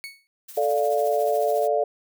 30% pulse tone with exponential decay, 2217 Hz, C#7, in tune, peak -28 dBFS, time 0.04-0.27 s, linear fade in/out 0 ms, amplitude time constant 50 ms
blue noise with tremolo, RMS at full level -39 dBFS, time 0.48-1.68 s, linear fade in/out 10 ms, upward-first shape triangle, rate 14 Hz, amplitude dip 60%
sine chord, D minor, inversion second, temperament equal, 440 / 587.3 / 698.5 Hz, A4 / D5 / F5, 0 / 0 / 0 cents, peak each -24 / -23 / -24 dBFS, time 0.57-1.84 s, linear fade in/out 5 ms
effects none

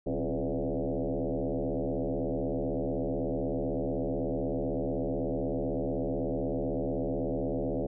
sine tone with frequency modulation, 118.5 Hz, A#2, 29 cents sharp, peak -28 dBFS, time 0.06-7.87 s, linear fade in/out 10 ms, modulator 76 Hz, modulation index 6.7, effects none

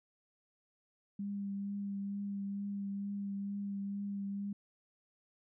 sine tone with vibrato, 200 Hz, G3, 35 cents sharp, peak -36 dBFS, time 1.19-4.53 s, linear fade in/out 5 ms, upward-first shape triangle, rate 2.2 Hz, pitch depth 18 cents each way, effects none

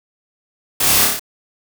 white noise with echo, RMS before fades -17 dBFS, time 0.8-1.05 s, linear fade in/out 5 ms, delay 29 ms, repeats 5, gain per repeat -2 dB, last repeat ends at 1.195 s, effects none

